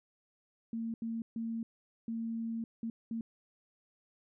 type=tone bursts at uneven times; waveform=sine; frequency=227.8 Hz; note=A#3; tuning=40 cents flat; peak=-34 dBFS; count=6; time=0.73-0.94 / 1.02-1.22 / 1.36-1.63 / 2.08-2.64 / 2.83-2.9 / 3.11-3.21 s; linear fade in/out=2 ms; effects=none